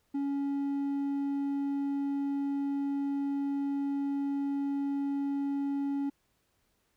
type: tone with hard clipping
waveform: sine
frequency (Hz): 279.9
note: C#4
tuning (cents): +17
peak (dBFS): -30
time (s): 0.14-6.1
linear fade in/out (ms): 10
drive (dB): 3
effects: pink hiss -74 dBFS RMS until 6.96 s